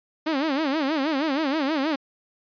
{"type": "tone with vibrato", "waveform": "sawtooth", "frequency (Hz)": 292.8, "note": "D4", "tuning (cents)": -5, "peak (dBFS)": -18, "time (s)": [0.26, 1.96], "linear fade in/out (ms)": 10, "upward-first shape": "sine", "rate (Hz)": 6.3, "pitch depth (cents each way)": 180, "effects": ["resampled to 11025 Hz"]}